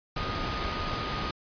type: tone in noise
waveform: sine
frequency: 1235 Hz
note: D#6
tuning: 13 cents flat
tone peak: -36 dBFS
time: 0.16-1.31 s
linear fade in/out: 5 ms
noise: pink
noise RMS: -32 dBFS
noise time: 0.16-1.31 s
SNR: -7 dB
effects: resampled to 11025 Hz